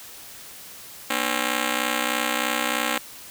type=ring-modulated tone; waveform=5% pulse; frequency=268.2 Hz; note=C4; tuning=43 cents sharp; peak=-8 dBFS; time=1.1-2.98 s; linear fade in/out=5 ms; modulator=31.6 Hz; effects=white hiss -42 dBFS RMS until 3.3 s